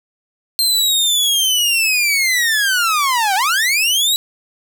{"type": "linear two-way sweep", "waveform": "sawtooth", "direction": "down then up", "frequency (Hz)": [4186, 740, 3942], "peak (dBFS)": -10, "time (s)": [0.59, 4.16], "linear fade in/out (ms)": 0, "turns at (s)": 3.35, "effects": []}